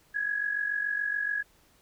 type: tone with amplitude modulation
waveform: sine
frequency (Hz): 1671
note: G#6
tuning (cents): +10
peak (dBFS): -24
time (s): 0.14-1.43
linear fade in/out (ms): 20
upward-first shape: sine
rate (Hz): 47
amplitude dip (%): 70
effects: pink hiss -63 dBFS RMS until 1.81 s